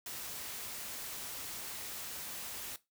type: noise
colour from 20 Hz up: white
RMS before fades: -43 dBFS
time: 0.06-2.76 s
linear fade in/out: 2 ms
effects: noise-tail reverb RT60 0.2 s tail -17 dB re dry